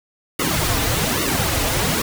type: noise with flanger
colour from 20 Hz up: pink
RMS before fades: -20 dBFS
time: 0.39-2.02 s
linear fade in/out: 5 ms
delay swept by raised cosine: 1.2 to 5.5 ms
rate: 1.2 Hz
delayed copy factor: -0.85
effects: none